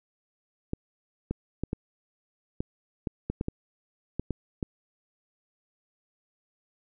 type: clicks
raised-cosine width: 3 ms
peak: -16 dBFS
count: 12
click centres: 0.734 / 1.31 / 1.636 / 1.731 / 2.605 / 3.072 / 3.3 / 3.411 / 3.484 / 4.196 / 4.307 / 4.628 s
effects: none